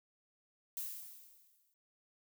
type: noise with exponential decay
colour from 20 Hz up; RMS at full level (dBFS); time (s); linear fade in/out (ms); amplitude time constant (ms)
violet; -39; 0.77-1.74; 1; 210
effects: none